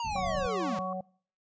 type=linear sweep; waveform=square; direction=down; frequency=958 to 164.81 Hz; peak=-32 dBFS; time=0-0.79 s; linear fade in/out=2 ms
type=low-pass noise; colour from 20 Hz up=pink; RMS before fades=-40 dBFS; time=0.04-0.47 s; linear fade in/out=10 ms; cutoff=200 Hz; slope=24 dB/octave
type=harmonic tone; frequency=186.1 Hz; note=F#3; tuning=10 cents sharp; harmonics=1 / 3 / 4; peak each=-37 / -37 / -37 dBFS; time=0.15-1.01 s; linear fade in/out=5 ms
type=tone; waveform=sine; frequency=1120 Hz; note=C#6; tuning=18 cents sharp; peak=-35 dBFS; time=0.16-0.93 s; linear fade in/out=2 ms
effects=noise-tail reverb RT60 0.5 s tail -23 dB re dry + resampled to 16000 Hz